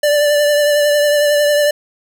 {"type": "tone with vibrato", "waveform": "square", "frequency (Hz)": 587.3, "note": "D5", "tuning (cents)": 0, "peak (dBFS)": -11, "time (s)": [0.03, 1.71], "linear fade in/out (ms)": 5, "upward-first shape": "triangle", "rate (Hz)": 11, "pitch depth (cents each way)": 26, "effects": []}